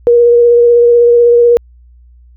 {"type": "tone with vibrato", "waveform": "sine", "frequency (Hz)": 475.9, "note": "A#4", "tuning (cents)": 36, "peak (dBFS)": -3, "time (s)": [0.07, 1.57], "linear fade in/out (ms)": 0, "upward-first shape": "sine", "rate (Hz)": 16, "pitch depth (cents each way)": 15, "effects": ["added 60 Hz sine -38 dBFS peak until 2.36 s"]}